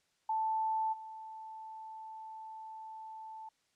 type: tone with level steps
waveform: sine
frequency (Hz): 880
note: A5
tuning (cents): 0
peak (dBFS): -30 / -44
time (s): 0.29-3.49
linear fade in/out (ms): 5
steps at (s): 0.92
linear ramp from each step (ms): 20
effects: white hiss -75 dBFS RMS until 3.75 s + low-pass 7000 Hz 12 dB/octave